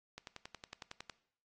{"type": "click train", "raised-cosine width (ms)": 0.2, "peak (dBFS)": -28, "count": 11, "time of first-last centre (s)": [0.18, 1.097], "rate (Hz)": 10.9, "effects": ["noise-tail reverb RT60 0.6 s tail -18 dB re dry", "AAC 32 kbps"]}